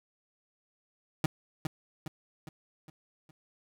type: tone with echo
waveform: 30% pulse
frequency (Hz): 155.9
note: D#3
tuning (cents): +4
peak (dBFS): -21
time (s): 1.24-1.26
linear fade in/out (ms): 2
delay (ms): 410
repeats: 5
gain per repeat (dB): -6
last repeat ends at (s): 3.31
effects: none